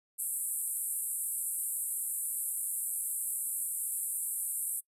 pink band-pass noise, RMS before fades -35 dBFS, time 0.18-4.81 s, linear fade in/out 20 ms, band 8100 to 13000 Hz, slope 96 dB/octave, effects noise-tail reverb RT60 0.1 s tail -24 dB re dry

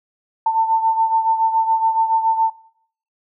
sine beating tone pair, 894 / 901.1 Hz, A5 / A5, +27 / +41 cents, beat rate 7.1 Hz, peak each -15 / -21 dBFS, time 0.46-2.5 s, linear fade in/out 5 ms, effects noise-tail reverb RT60 0.6 s tail -18 dB re dry

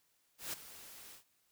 white noise with ADSR envelope, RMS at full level -39 dBFS, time 0.38-1.24 s, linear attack 150 ms, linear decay 14 ms, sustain -14 dB, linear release 120 ms, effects white hiss -75 dBFS RMS until 1.51 s

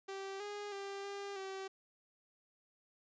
sawtooth tone with pitch steps, 389.3 / 411.7 / 396 / 400 / 385 Hz, G4 / G#4 / G4 / G4 / G4, -12 / -15 / +18 / +35 / -31 cents, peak -38 dBFS, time 0.08-1.68 s, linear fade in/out 10 ms, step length 320 ms, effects resampled to 16000 Hz + 13-bit

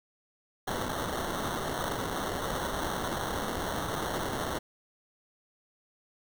blue noise with sample-and-hold, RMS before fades -33 dBFS, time 0.67-4.59 s, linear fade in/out 10 ms, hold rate 2450 Hz, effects none

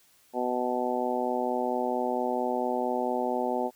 harmonic tone, 124.4 Hz, B2, 13 cents sharp, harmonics 2 / 3 / 4 / 5 / 6 / 7, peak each -33 / -33 / -33 / -33 / -33 / -33 dBFS, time 0.33-3.71 s, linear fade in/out 50 ms, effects white hiss -62 dBFS RMS until 3.75 s

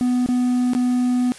triangle tone with dropouts, 248.3 Hz, B3, 9 cents sharp, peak -14 dBFS, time 0.01-1.32 s, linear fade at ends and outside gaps 0 ms, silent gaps 0.262-0.288 / 0.734-0.75 s, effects white hiss -41 dBFS RMS until 1.38 s + resampled to 24000 Hz

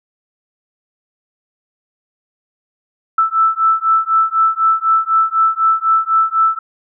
sine beating tone pair, 1318.5 / 1322.5 Hz, E6 / E6, 0 / +5 cents, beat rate 4 Hz, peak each -14 dBFS, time 3.18-6.59 s, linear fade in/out 5 ms, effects none

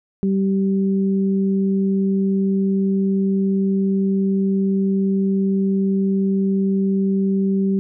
sine tone pair together, 194.1 / 388.2 Hz, G3 / G4, -17 / -17 cents, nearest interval octave, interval 1200 cents, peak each -16 / -24 dBFS, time 0.23-7.79 s, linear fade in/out 0 ms, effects none

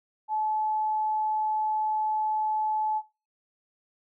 sine tone, 862 Hz, A5, 36 cents flat, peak -25 dBFS, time 0.28-3.02 s, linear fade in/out 50 ms, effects noise-tail reverb RT60 0.3 s tail -20 dB re dry

